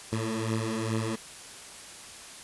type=beating tone pair; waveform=15% pulse; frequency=110 / 112.4 Hz; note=A2 / A2; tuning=0 / +37 cents; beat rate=2.4 Hz; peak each=-26 / -24 dBFS; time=0.12-1.16 s; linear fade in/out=10 ms; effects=white hiss -45 dBFS RMS until 2.43 s + resampled to 24000 Hz